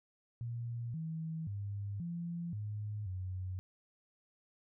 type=tone with pitch steps; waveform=sine; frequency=118 / 161 / 101 / 171 / 105 / 92.7 Hz; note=A#2 / E3 / G#2 / F3 / G#2 / F#2; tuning=+22 / -41 / -48 / -36 / +19 / +4 cents; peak=-37 dBFS; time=0.41-3.59 s; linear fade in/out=0 ms; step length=530 ms; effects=none